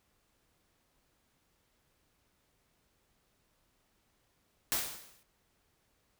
white noise with exponential decay, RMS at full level -29 dBFS, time 4.72-5.23 s, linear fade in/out 0 ms, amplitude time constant 110 ms, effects pink hiss -74 dBFS RMS until 6.19 s

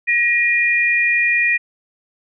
sine tone pair together, 1898 / 2429 Hz, A#6 / D#7, +31 / -42 cents, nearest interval major third, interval 427 cents, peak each -16 dBFS, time 0.07-1.58 s, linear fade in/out 20 ms, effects none

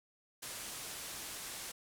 white low-pass noise, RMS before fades -45 dBFS, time 0.42-1.72 s, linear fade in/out 10 ms, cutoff 12000 Hz, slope 24 dB/octave, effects none

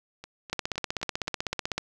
two click trains, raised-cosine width 0.2 ms, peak -24 / -11 dBFS, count 6 / 21, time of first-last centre 0.24-1.532 / 0.53-1.78 s, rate 3.87 / 16 Hz, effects none

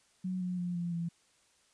sine tone with pitch steps, 184.6 / 180.59 / 176.67 / 172.84 / 169.08 Hz, F#3 / F#3 / F3 / F3 / E3, -4 / -42 / +20 / -18 / +44 cents, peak -32 dBFS, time 0.24-1.09 s, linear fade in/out 10 ms, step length 170 ms, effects white hiss -68 dBFS RMS until 1.73 s + resampled to 22050 Hz

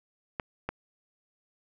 clicks, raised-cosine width 0.5 ms, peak -16 dBFS, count 2, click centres 0.398 / 0.69 s, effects none

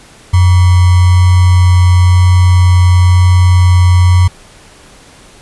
sine tone with sample-and-hold, 90.1 Hz, F#2, 45 cents flat, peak -3 dBFS, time 0.33-4.28 s, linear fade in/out 10 ms, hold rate 1050 Hz, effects pink hiss -39 dBFS RMS until 5.41 s + resampled to 24000 Hz

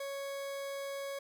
40% pulse tone, 554.4 Hz, C#5, in tune, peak -37 dBFS, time 0-1.19 s, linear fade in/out 5 ms, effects none

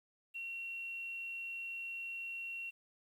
sine tone with quantisation, 2734 Hz, F7, 37 cents flat, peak -40 dBFS, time 0.34-2.71 s, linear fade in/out 20 ms, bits 11, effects none

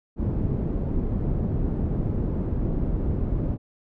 pink low-pass noise, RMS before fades -25 dBFS, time 0.16-3.58 s, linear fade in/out 50 ms, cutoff 300 Hz, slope 12 dB/octave, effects none

